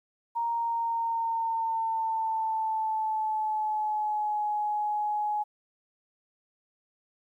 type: tone with pitch glide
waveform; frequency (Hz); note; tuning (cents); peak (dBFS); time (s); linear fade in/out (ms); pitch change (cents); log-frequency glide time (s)
sine; 932.3 to 840.2; A#5 to G#5; 0 to +20; -26; 0.35-5.44; 20; -180; 0.51-4.45
effects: 11-bit